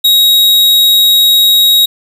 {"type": "tone", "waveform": "45% pulse", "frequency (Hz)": 3798, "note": "A#7", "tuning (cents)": 32, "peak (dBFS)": -5, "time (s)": [0.04, 1.86], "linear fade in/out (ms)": 10, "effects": []}